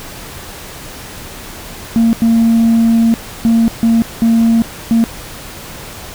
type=tone bursts at uneven times; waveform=sine; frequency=228.6 Hz; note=A#3; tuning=34 cents flat; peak=-5 dBFS; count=6; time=1.96-2.13 / 2.22-3.14 / 3.45-3.68 / 3.83-4.02 / 4.22-4.62 / 4.91-5.04 s; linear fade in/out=0 ms; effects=tanh soft clip ceiling -5 dBFS + pink hiss -30 dBFS RMS until 6.14 s